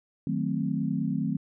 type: chord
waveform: sine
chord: D# diminished seventh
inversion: none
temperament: equal with one note detuned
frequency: 155.56 / 185 / 221 / 261.6 Hz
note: D#3 / F#3 / A3 / C4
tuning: 0 / 0 / +8 / 0 cents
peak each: -31 dBFS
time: 0.27-1.37 s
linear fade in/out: 2 ms
effects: none